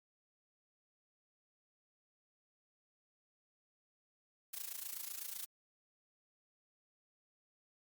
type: noise with amplitude modulation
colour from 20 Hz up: blue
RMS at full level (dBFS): -41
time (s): 4.53-5.46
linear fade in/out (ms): 10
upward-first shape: sine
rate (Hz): 27.9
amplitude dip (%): 80
effects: Opus 48 kbps